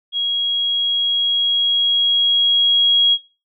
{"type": "tone with level ramp", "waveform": "sine", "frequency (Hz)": 3300, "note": "G#7", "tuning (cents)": -12, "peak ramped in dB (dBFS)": [-17, -10], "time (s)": [0.12, 3.18], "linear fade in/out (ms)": 50, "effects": ["noise-tail reverb RT60 0.3 s tail -19 dB re dry"]}